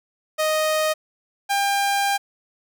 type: tone pair in turn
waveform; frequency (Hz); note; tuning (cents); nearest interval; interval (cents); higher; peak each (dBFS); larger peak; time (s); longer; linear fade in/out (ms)
sawtooth; 622.3 / 799; D#5 / G5; 0 / +33; major third; 433; second; -15; neither; 0.38-0.94 / 1.49-2.18; second; 20
effects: none